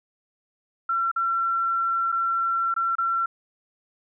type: tone with dropouts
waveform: sine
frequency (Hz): 1356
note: E6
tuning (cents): +49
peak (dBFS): -21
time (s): 0.89-3.26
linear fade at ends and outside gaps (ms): 5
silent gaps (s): 1.115-1.161 / 2.119-2.124 / 2.741-2.763 / 2.954-2.983
effects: none